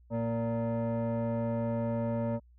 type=tone with frequency modulation; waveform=sine; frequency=231.3 Hz; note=A#3; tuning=13 cents flat; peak=-26 dBFS; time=0.1-2.4 s; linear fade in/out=50 ms; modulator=347 Hz; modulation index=1.3; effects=tanh soft clip ceiling -27 dBFS + added 60 Hz sine -56 dBFS peak until 2.58 s